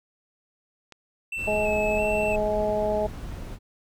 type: click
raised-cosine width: 0.2 ms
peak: -27 dBFS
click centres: 0.923 s
type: tone with vibrato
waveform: triangle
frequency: 2637 Hz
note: E7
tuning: in tune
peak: -27 dBFS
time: 1.32-2.36 s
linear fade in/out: 5 ms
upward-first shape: square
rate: 1.5 Hz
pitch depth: 27 cents each way
type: noise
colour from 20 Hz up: brown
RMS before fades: -35 dBFS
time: 1.36-3.59 s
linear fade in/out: 50 ms
type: harmonic tone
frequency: 211.1 Hz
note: G#3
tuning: 29 cents sharp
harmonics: 1 / 2 / 3 / 4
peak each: -33 / -29 / -24 / -31 dBFS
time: 1.47-3.07 s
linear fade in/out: 10 ms
effects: none